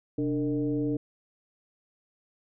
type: tone with frequency modulation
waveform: sine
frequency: 293.6 Hz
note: D4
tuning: in tune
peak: -25 dBFS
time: 0.18-0.97 s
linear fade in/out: 5 ms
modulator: 164 Hz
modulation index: 0.9
effects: none